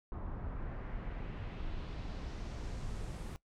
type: noise with low-pass filter sweep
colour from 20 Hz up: brown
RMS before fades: -41 dBFS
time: 0.12-3.36 s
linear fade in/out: 0 ms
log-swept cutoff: 1100 to 11000 Hz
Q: 1.4
effects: noise-tail reverb RT60 0.1 s tail -19 dB re dry